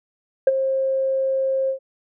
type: tone with ADSR envelope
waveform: sine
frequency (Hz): 533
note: C5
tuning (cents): +32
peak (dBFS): -7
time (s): 0.47-1.79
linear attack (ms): 4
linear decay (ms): 29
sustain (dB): -11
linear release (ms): 100
effects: tanh soft clip ceiling -7 dBFS